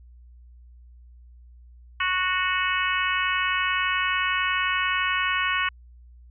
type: harmonic tone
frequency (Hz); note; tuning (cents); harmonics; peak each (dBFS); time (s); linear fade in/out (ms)
368.7; F#4; -6; 3 / 4 / 5 / 6 / 7 / 8; -27 / -28 / -29 / -30 / -30 / -31; 2-5.69; 5
effects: added 60 Hz sine -46 dBFS peak until 6.3 s